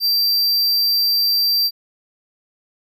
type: tone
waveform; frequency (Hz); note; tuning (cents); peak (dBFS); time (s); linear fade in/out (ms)
square; 4699; D8; 0; -15; 0-1.71; 50
effects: none